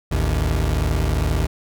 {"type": "tone pair together", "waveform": "30% pulse", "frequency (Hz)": [54.94, 77.4], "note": ["A1", "D#2"], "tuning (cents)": [-2, -9], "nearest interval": "tritone", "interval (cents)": 593, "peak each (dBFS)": [-18, -18], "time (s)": [0.11, 1.47], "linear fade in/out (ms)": 10, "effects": []}